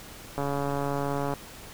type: click train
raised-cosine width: 1 ms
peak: -16 dBFS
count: 136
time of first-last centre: 0.38-1.337 s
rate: 141 Hz
effects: pink hiss -45 dBFS RMS until 1.73 s